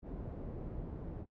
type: low-pass noise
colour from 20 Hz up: pink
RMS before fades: -43 dBFS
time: 0.02-1.26 s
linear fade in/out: 50 ms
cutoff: 430 Hz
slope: 12 dB/octave
effects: noise-tail reverb RT60 0.1 s tail -22 dB re dry